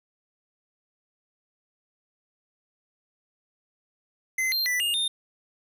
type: tone with pitch steps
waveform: square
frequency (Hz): 2055 / 4177 / 1979 / 2834 / 3640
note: C7 / C8 / B6 / F7 / A#7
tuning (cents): -32 / -4 / +3 / +25 / -42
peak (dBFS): -24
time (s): 4.38-5.08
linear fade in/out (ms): 5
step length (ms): 140
effects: none